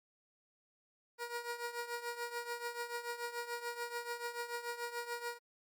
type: tone with tremolo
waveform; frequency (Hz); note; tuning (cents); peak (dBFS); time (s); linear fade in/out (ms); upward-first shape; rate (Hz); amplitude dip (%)
15% pulse; 476.1; A#4; +37; -30; 1.18-5.39; 50; triangle; 6.9; 80
effects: Opus 48 kbps